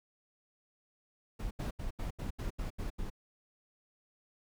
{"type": "noise bursts", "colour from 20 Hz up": "brown", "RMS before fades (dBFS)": -37, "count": 9, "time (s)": [1.39, 3.102], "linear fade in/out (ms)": 10, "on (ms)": 120, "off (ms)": 79, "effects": []}